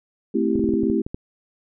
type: chord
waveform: sine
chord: A minor seventh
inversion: none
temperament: equal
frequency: 220 / 261.6 / 329.6 / 392 Hz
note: A3 / C4 / E4 / G4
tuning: 0 / 0 / 0 / 0 cents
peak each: -23 / -24 / -23 / -24 dBFS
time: 0.34-1.02 s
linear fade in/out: 10 ms
type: clicks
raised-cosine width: 3 ms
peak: -16 dBFS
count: 9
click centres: 0.556 / 0.594 / 0.641 / 0.69 / 0.738 / 0.834 / 0.9 / 1.065 / 1.145 s
effects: none